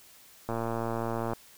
click train, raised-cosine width 1 ms, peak -18 dBFS, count 98, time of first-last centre 0.49-1.333 s, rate 115 Hz, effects white hiss -55 dBFS RMS until 1.57 s

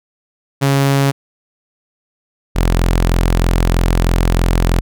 sawtooth tone pair in turn, 138.3 / 43.14 Hz, C#3 / F1, -4 / -20 cents, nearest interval octave + minor sixth, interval 2016 cents, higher first, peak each -7 dBFS, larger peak neither, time 0.61-1.12 / 2.55-4.81 s, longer second, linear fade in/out 20 ms, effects none

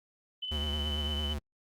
sine tone with tremolo, 3019 Hz, F#7, 34 cents sharp, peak -33 dBFS, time 0.42-1.34 s, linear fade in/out 10 ms, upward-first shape square, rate 16 Hz, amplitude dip 30%
square tone with vibrato, 73.8 Hz, D2, 9 cents sharp, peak -33 dBFS, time 0.51-1.39 s, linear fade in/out 10 ms, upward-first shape triangle, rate 8.9 Hz, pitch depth 78 cents each way
effects Opus 48 kbps

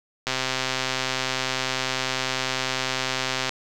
click train, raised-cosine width 0.2 ms, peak -7 dBFS, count 420, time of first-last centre 0.27-3.493 s, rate 130 Hz, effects none

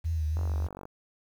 sine tone with vibrato, 79.4 Hz, D#2, 36 cents sharp, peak -26 dBFS, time 0.04-0.68 s, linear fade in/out 20 ms, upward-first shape triangle, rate 3.3 Hz, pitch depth 77 cents each way
click train, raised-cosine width 1 ms, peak -28 dBFS, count 24, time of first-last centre 0.37-0.854 s, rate 47.5 Hz
effects 9-bit

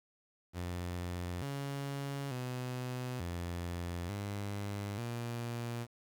sawtooth tone with pitch steps, 88.5 / 139.7 / 125.8 / 86.9 / 101.3 / 118.4 Hz, F2 / C#3 / B2 / F2 / G#2 / A#2, +23 / +14 / +32 / -8 / -43 / +27 cents, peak -33 dBFS, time 0.53-5.87 s, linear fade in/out 50 ms, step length 890 ms, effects 10-bit

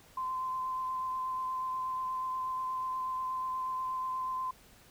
sine tone with vibrato, 1033 Hz, C6, 22 cents flat, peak -32 dBFS, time 0.17-4.51 s, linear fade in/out 5 ms, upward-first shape sine, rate 8.3 Hz, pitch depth 13 cents each way, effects pink hiss -59 dBFS RMS until 4.9 s

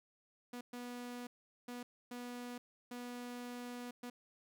sawtooth tone bursts at uneven times, 244.2 Hz, B3, 19 cents flat, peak -40 dBFS, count 6, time 0.53-0.61 / 0.73-1.27 / 1.68-1.83 / 2.11-2.58 / 2.91-3.91 / 4.03-4.1 s, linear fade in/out 5 ms, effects none

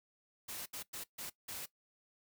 white noise bursts at uneven times, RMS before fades -44 dBFS, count 5, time 0.48-0.66 / 0.73-0.83 / 0.93-1.04 / 1.18-1.3 / 1.48-1.66 s, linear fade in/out 10 ms, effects noise-tail reverb RT60 0.1 s tail -18 dB re dry

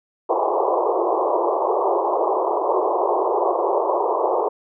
pink band-pass noise, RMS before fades -20 dBFS, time 0.29-4.49 s, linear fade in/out 10 ms, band 350 to 1100 Hz, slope 96 dB/octave, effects none

